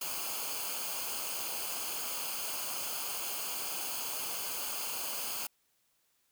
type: noise with comb filter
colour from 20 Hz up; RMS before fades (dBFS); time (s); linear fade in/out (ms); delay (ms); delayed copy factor
white; -37; 0.01-5.47; 5; 0.53; -0.7
effects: white hiss -74 dBFS RMS until 6.31 s